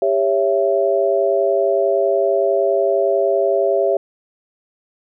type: chord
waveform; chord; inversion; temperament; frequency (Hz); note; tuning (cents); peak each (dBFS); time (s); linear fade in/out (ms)
sine; C# diminished; second; just; 399.1 / 554.4 / 665.2; G4 / C#5 / E5; +31 / 0 / +16; -18; 0.02-3.97; 2
effects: none